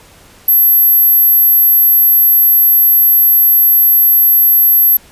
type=tone; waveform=sine; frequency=12210 Hz; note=G9; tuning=47 cents flat; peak=-5 dBFS; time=0.48-4.97 s; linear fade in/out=5 ms; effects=pink hiss -42 dBFS RMS until 5.11 s + resampled to 32000 Hz